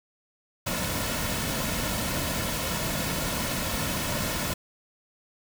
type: noise with comb filter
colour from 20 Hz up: pink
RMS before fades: -29 dBFS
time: 0.66-4.54 s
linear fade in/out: 10 ms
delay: 2.5 ms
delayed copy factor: -0.5
effects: none